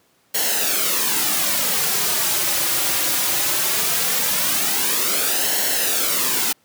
white noise with flanger, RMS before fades -20 dBFS, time 0.34-6.53 s, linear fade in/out 10 ms, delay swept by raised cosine 0.82 to 4.62 ms, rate 0.19 Hz, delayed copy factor -0.6, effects pink hiss -60 dBFS RMS until 6.64 s + high-pass 150 Hz 12 dB/octave

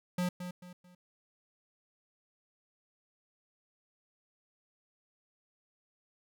square tone with echo, 179.2 Hz, F3, 45 cents sharp, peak -30 dBFS, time 0.18-0.29 s, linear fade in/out 5 ms, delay 220 ms, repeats 3, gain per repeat -9 dB, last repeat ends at 0.95 s, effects none

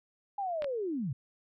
sine linear sweep, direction down, 824 to 114.7 Hz, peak -31 dBFS, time 0.38-1.13 s, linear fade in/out 5 ms
clicks, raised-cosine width 0.3 ms, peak -24 dBFS, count 2, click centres 0.622 / 0.644 s
effects none

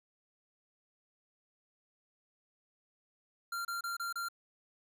square tone bursts, 1383 Hz, F6, 17 cents flat, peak -36 dBFS, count 5, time 3.52-4.286 s, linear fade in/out 5 ms, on 130 ms, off 29 ms, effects none

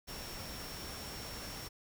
sine tone in noise, 5480 Hz, F8, 34 cents flat, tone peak -49 dBFS, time 0.07-1.69 s, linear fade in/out 20 ms, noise pink, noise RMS -45 dBFS, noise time 0.07-1.69 s, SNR -7 dB, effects none

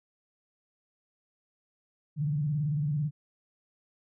sine tone with vibrato, 148 Hz, D3, 14 cents sharp, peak -26 dBFS, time 2.16-3.11 s, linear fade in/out 50 ms, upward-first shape square, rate 18 Hz, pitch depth 91 cents each way, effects none

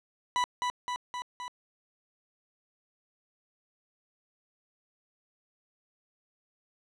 40% pulse tone with echo, 987.8 Hz, B5, in tune, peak -24 dBFS, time 0.36-0.44 s, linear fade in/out 0 ms, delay 260 ms, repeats 4, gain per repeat -3 dB, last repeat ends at 1.48 s, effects low-pass 6000 Hz 12 dB/octave

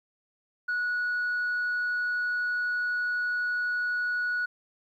sine tone, 1464 Hz, F#6, 19 cents flat, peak -24 dBFS, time 0.68-4.46 s, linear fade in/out 10 ms, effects tanh soft clip ceiling -24 dBFS + 11-bit

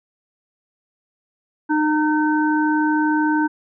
harmonic tone, 305.5 Hz, D#4, 32 cents flat, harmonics 1 / 3 / 5, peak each -17 / -22 / -24 dBFS, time 1.69-3.48 s, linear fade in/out 20 ms, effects none

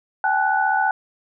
sine tone cluster, 780 / 855 / 1481 Hz, G5 / A5 / F#6, -9 / -50 / +1 cents, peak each -21 dBFS, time 0.24-0.91 s, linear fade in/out 2 ms, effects none

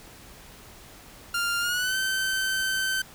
sawtooth tone with pitch glide, 1396.9 to 1541 Hz, F6 to G6, 0 to -30 cents, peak -21 dBFS, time 1.34-3.02 s, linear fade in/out 5 ms, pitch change +170 cents, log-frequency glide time 1.6-1.96 s, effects pink hiss -48 dBFS RMS until 3.14 s

